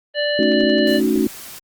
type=harmonic tone; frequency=587.3 Hz; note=D5; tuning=in tune; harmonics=1 / 3 / 5 / 7; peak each=-19 / -24 / -26 / -27 dBFS; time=0.14-1.01 s; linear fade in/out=50 ms
type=chord; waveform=sine; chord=D# half-diminished seventh; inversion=second; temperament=equal with one note detuned; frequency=220 / 277.2 / 309 / 370 Hz; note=A3 / C#4 / D#4 / F#4; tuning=0 / 0 / -12 / 0 cents; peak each=-20 dBFS; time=0.39-1.27 s; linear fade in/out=2 ms
type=click train; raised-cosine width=0.2 ms; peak=-20 dBFS; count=6; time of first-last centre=0.43-0.872 s; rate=11.3 Hz
type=noise; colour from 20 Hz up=white; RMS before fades=-36 dBFS; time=0.87-1.59 s; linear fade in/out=5 ms
effects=Opus 24 kbps